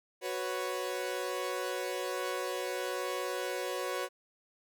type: chord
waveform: sawtooth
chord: F# suspended fourth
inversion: none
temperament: equal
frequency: 370 / 493.9 / 554.4 Hz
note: F#4 / B4 / C#5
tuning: 0 / 0 / 0 cents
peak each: -34 dBFS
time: 0.21-4.09 s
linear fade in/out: 50 ms
effects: none